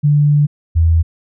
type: tone pair in turn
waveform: sine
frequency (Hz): 146.83 / 82.18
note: D3 / E2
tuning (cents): 0 / -5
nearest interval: minor seventh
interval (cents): 1005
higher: first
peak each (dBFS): -8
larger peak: neither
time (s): 0.03-0.47 / 0.75-1.03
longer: first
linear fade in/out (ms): 20
effects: none